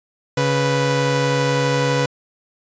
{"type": "tone pair together", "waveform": "sawtooth", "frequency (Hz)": [139.4, 493.9], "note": ["C#3", "B4"], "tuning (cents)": [10, 0], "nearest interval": "octave + minor seventh", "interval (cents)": 2190, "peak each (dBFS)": -15, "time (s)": [0.37, 2.06], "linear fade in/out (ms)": 5, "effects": ["resampled to 16000 Hz"]}